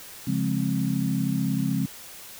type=chord; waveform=sine; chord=Db major seventh; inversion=none; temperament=equal with one note detuned; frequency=138.59 / 174.61 / 207.7 / 264.5 Hz; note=Db3 / F3 / Ab3 / C4; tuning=0 / 0 / 0 / +19 cents; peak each=-28 dBFS; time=0.27-1.86 s; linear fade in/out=5 ms; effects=white hiss -43 dBFS RMS until 2.39 s